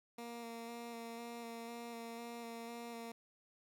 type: tone with vibrato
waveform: 15% pulse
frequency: 233.3 Hz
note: A#3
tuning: 2 cents sharp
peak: -39 dBFS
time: 0.18-3.12 s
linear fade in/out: 5 ms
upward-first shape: square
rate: 2 Hz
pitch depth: 15 cents each way
effects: none